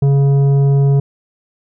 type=tone with tanh clipping; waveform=sine; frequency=139.3 Hz; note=C#3; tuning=9 cents sharp; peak=-10 dBFS; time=0.02-1 s; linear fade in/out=5 ms; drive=9 dB; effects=none